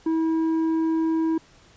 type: tone with tanh clipping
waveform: sine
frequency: 323.2 Hz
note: E4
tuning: 34 cents flat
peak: -21 dBFS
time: 0.06-1.38 s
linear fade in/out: 5 ms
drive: 6 dB
effects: pink hiss -54 dBFS RMS until 1.76 s + resampled to 16000 Hz